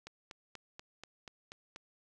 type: click train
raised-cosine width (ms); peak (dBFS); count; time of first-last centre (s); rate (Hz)
0.2; -29; 8; 0.07-1.761; 4.14
effects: none